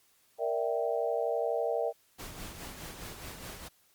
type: chord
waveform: sine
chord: E half-diminished seventh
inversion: second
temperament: equal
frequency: 466.2 / 587.3 / 659.3 / 784 Hz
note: Bb4 / D5 / E5 / G5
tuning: 0 / 0 / 0 / 0 cents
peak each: -32 / -34 / -33 / -37 dBFS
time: 0.38-1.93 s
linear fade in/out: 50 ms
type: noise with tremolo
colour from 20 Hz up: pink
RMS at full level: -42 dBFS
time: 2.18-3.69 s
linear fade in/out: 20 ms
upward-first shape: sine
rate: 4.8 Hz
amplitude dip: 45%
effects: white hiss -67 dBFS RMS until 3.94 s + Opus 48 kbps